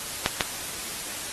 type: clicks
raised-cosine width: 0.2 ms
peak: -3 dBFS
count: 2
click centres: 0.261 / 0.408 s
effects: white hiss -34 dBFS RMS until 1.32 s + AAC 32 kbps